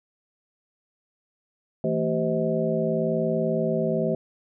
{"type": "tone cluster", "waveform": "sine", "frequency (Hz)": [163.8, 224.8, 386.2, 515, 637], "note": ["E3", "A3", "G4", "C5", "D#5"], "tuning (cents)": [-11, 37, -26, -28, 41], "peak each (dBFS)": -28, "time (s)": [1.84, 4.15], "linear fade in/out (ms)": 2, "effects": []}